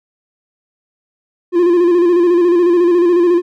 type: tone with vibrato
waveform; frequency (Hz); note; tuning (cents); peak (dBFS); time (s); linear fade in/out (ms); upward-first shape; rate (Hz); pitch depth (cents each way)
triangle; 349.2; F4; 0; -6; 1.52-3.42; 50; square; 14; 42
effects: none